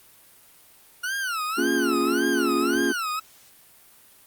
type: tone with vibrato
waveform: 40% pulse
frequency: 1414 Hz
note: F6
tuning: 21 cents sharp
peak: -25 dBFS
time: 1.03-3.2 s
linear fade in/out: 10 ms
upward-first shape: sine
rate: 1.8 Hz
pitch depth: 230 cents each way
type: chord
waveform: triangle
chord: Bb minor seventh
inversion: none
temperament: equal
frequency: 233.1 / 277.2 / 349.2 / 415.3 Hz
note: Bb3 / Db4 / F4 / Ab4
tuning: 0 / 0 / 0 / 0 cents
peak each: -27 / -23 / -23 / -28 dBFS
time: 1.57-2.93 s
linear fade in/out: 20 ms
effects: white hiss -53 dBFS RMS until 4.26 s + Opus 32 kbps